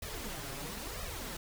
pink noise with flanger, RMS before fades -41 dBFS, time 0.02-1.37 s, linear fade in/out 5 ms, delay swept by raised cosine 1.6 to 7.4 ms, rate 1 Hz, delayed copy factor +0.75, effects none

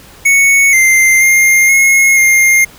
square tone with pitch steps, 2216 / 2089 / 2116 / 2164 / 2119 Hz, C#7 / C7 / C7 / C#7 / C7, -1 / -3 / +19 / -42 / +21 cents, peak -6 dBFS, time 0.25-2.65 s, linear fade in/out 10 ms, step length 480 ms, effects pink hiss -38 dBFS RMS until 2.78 s

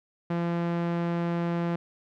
sawtooth tone with low-pass filter, 170.9 Hz, F3, 37 cents flat, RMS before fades -28 dBFS, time 0.3-1.76 s, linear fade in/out 5 ms, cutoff 2100 Hz, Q 0.56, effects none

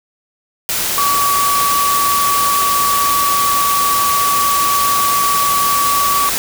sine tone in noise, 1139 Hz, C#6, 47 cents sharp, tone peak -13 dBFS, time 0.98-6.29 s, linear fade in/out 0 ms, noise white, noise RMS -18 dBFS, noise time 0.69-6.38 s, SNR +2 dB, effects none

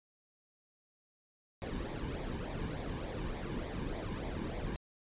brown noise with flanger, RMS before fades -39 dBFS, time 1.62-4.76 s, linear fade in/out 0 ms, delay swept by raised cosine 0.68 to 1.56 ms, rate 3.4 Hz, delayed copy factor -0.65, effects resampled to 8000 Hz

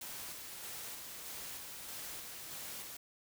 white noise with tremolo, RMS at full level -45 dBFS, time 0.01-2.97 s, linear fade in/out 5 ms, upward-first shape square, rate 1.6 Hz, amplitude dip 25%, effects none

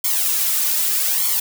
blue noise with flanger, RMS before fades -19 dBFS, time 0.04-1.4 s, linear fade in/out 5 ms, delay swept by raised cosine 0.91 to 3.41 ms, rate 0.82 Hz, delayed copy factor +1, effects none

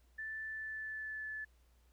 sine tone with pitch glide, 1760 to 1734.8 Hz, A6 to A6, 0 to -25 cents, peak -40 dBFS, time 0.18-1.45 s, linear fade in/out 10 ms, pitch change -25 cents, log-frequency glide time 0.45-1.29 s, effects added 60 Hz sine -65 dBFS peak until 1.92 s + pink hiss -75 dBFS RMS until 1.92 s

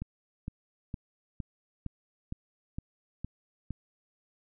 click train, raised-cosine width 5 ms, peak -23 dBFS, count 9, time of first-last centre 0.02-3.707 s, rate 2.17 Hz, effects none

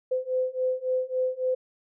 sine beating tone pair, 510 / 513.6 Hz, C5 / C5, -44 / -32 cents, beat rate 3.6 Hz, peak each -28 / -27 dBFS, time 0.11-1.55 s, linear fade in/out 10 ms, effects none

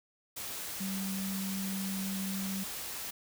sine tone in noise, 193 Hz, G3, 27 cents flat, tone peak -34 dBFS, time 0.8-2.64 s, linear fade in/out 10 ms, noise white, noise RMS -40 dBFS, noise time 0.36-3.11 s, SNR +3 dB, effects none

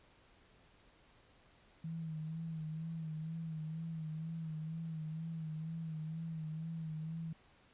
sine tone with vibrato, 160 Hz, D#3, 49 cents sharp, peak -39 dBFS, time 1.84-7.33 s, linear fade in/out 5 ms, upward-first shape sine, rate 2.1 Hz, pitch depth 49 cents each way, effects pink hiss -66 dBFS RMS until 7.73 s + resampled to 8000 Hz

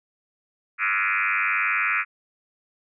sine tone with frequency modulation, 1878 Hz, A#6, 12 cents sharp, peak -20 dBFS, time 0.78-2.05 s, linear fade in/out 50 ms, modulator 99.2 Hz, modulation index 6.4, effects none

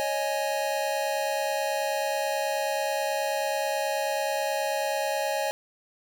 square chord, C# suspended second, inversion none, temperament just, 554.4 / 623.7 / 831.5 Hz, C#5 / D#5 / G#5, 0 / +4 / +2 cents, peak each -31 dBFS, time 0-5.51 s, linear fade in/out 0 ms, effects none

